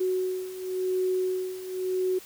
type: beating tone pair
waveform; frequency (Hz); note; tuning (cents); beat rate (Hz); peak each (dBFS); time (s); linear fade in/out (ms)
sine; 370 / 370.93; F#4 / F#4; 0 / +4; 0.93; -31 / -27; 0-2.19; 10
effects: white hiss -48 dBFS RMS until 2.25 s